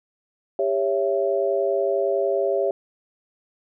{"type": "chord", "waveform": "sine", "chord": "C# diminished", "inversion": "second", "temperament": "just", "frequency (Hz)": [399.1, 554.4, 665.2], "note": ["G4", "C#5", "E5"], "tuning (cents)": [31, 0, 16], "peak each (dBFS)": [-23, -23, -25], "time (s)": [0.59, 2.71], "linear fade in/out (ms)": 2, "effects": []}